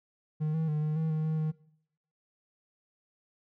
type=tone with pitch steps; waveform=triangle; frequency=153.9 / 160.2 / 151.6 / 153.2 / 159.7 / 156 / 157.5 / 155.9 Hz; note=D#3 / E3 / D#3 / D#3 / D#3 / D#3 / D#3 / D#3; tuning=-19 / -49 / -45 / -27 / +45 / +5 / +21 / +4 cents; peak=-25 dBFS; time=0.4-1.52 s; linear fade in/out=20 ms; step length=140 ms; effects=noise-tail reverb RT60 0.7 s tail -21 dB re dry